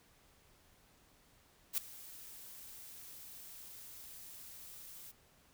blue noise with ADSR envelope, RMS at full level -32 dBFS, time 1.73-5.12 s, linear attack 47 ms, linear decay 5 ms, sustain -20 dB, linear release 17 ms, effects pink hiss -67 dBFS RMS until 5.53 s

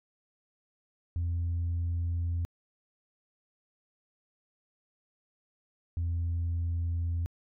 sine tone pair in turn, 85.4 / 84.81 Hz, F2 / E2, -38 / +50 cents, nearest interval unison, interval 12 cents, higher first, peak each -26 dBFS, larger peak neither, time 1.16-2.45 / 5.97-7.26 s, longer neither, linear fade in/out 0 ms, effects tanh soft clip ceiling -26 dBFS

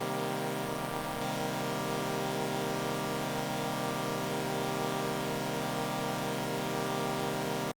10% pulse chord, C minor seventh, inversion none, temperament equal with one note detuned, 130.81 / 155.56 / 196 / 235.4 Hz, C3 / Eb3 / G3 / Bb3, 0 / 0 / 0 / +17 cents, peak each -29 dBFS, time 0-7.72 s, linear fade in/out 10 ms, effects Opus 24 kbps

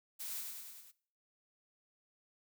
blue noise with echo, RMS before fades -43 dBFS, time 0.19-0.42 s, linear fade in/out 20 ms, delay 100 ms, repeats 5, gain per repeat -3 dB, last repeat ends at 0.92 s, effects noise-tail reverb RT60 0.5 s tail -20 dB re dry

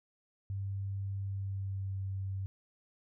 sine tone with pitch glide, 98.2 to 96.51 Hz, G2 to G2, +4 to -27 cents, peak -34 dBFS, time 0.5-2.46 s, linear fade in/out 0 ms, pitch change -31 cents, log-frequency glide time 1.23-2 s, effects none

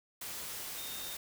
sine tone in noise, 3671 Hz, A#7, 27 cents flat, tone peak -46 dBFS, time 0.78-1.15 s, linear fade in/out 5 ms, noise white, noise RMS -42 dBFS, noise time 0.21-1.17 s, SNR -7 dB, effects none

